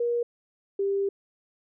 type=tone pair in turn; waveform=sine; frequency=475.7 / 395.8 Hz; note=A#4 / G4; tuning=+35 / +17 cents; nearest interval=minor third; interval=318 cents; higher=first; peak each=-23 dBFS; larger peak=neither; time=0-0.23 / 0.79-1.09 s; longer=second; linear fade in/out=5 ms; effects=none